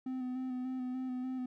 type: tone with vibrato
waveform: triangle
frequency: 255.3 Hz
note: C4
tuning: 42 cents flat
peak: -33 dBFS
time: 0.06-1.46 s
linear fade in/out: 5 ms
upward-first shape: square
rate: 3.4 Hz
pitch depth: 21 cents each way
effects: none